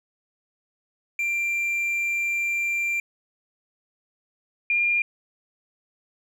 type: tone pair in turn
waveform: triangle / sine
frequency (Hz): 2369 / 2405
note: D7 / D7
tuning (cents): +14 / +41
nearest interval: unison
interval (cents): 27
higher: second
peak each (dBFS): -21 / -19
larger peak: second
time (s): 1.19-3 / 4.7-5.02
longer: first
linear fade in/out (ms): 2
effects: none